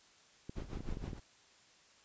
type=clicks; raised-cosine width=3 ms; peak=-30 dBFS; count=12; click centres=0.495 / 0.584 / 0.622 / 0.732 / 0.772 / 0.806 / 0.889 / 0.925 / 0.971 / 1.041 / 1.08 / 1.132 s
type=noise with tremolo; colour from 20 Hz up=brown; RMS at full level=-40 dBFS; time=0.55-1.2 s; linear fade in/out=20 ms; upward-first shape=sine; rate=6.4 Hz; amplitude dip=75%
effects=white hiss -64 dBFS RMS until 2.04 s + resampled to 16000 Hz